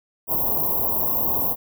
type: band-stop noise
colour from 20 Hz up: white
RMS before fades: -22 dBFS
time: 0.27-1.56 s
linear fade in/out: 50 ms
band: 1100 to 12000 Hz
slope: 96 dB/octave
effects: none